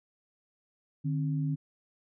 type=tone pair together; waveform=sine; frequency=150.4 / 268 Hz; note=D3 / C4; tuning=+42 / +42 cents; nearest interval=minor seventh; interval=1000 cents; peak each=-28 / -35 dBFS; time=1.04-1.56 s; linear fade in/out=20 ms; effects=none